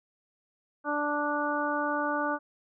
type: harmonic tone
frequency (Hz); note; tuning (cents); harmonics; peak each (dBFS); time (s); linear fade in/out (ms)
293.7; D4; 0; 1 / 2 / 3 / 4 / 5; -33 / -33 / -33 / -33 / -33; 0.84-2.39; 50
effects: none